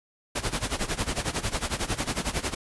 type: noise with tremolo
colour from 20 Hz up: pink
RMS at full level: -26 dBFS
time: 0.35-2.55 s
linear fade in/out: 10 ms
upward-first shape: sine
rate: 11 Hz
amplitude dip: 85%
effects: resampled to 24000 Hz

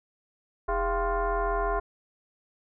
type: tone with frequency modulation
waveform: sine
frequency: 320 Hz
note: D#4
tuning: 49 cents sharp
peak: -24 dBFS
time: 0.68-1.8 s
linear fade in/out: 10 ms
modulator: 363 Hz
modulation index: 2.6
effects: none

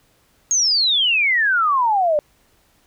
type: exponential sweep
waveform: sine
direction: down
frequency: 6645 to 577 Hz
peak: -14 dBFS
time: 0.51-2.19 s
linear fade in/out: 0 ms
effects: pink hiss -59 dBFS RMS until 2.86 s

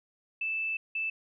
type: tone bursts at uneven times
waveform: sine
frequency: 2637 Hz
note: E7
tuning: in tune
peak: -29 dBFS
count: 2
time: 0.41-0.77 / 0.95-1.1 s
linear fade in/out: 5 ms
effects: none

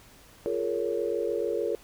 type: chord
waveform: sine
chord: Bb minor seventh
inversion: second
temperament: just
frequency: 349.6 / 419.5 / 466.2 / 559.4 Hz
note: F4 / Ab4 / Bb4 / Db5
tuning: +2 / +17 / 0 / +16 cents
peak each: -33 / -31 / -30 / -33 dBFS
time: 0.46-1.75 s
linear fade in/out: 0 ms
effects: pink hiss -54 dBFS RMS until 1.83 s

